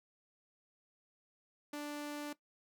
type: tone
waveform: sawtooth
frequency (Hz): 293.7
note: D4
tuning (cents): 0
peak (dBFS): -36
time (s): 1.73-2.33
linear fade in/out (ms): 5
effects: noise-tail reverb RT60 0.1 s tail -17 dB re dry